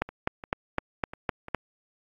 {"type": "two click trains", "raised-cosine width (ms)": 0.5, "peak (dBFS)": [-10, -24], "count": [7, 5], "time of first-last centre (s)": [[0.02, 1.547], [0.09, 1.484]], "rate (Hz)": [3.93, 2.87], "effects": ["AAC 48 kbps"]}